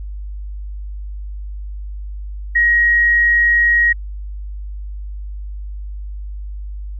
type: tone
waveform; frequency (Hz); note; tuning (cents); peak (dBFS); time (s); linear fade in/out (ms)
sine; 1890; A#6; +23; -10; 2.55-3.93; 10
effects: added 50 Hz sine -25 dBFS peak until 6.99 s